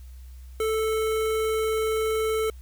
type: tone with notch filter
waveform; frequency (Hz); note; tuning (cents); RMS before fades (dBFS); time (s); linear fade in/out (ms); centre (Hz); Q
square; 439.4; A4; -2; -25; 0.6-2.5; 2; 4900; 1.8
effects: added 63 Hz sine -40 dBFS peak until 2.61 s + white hiss -60 dBFS RMS until 2.61 s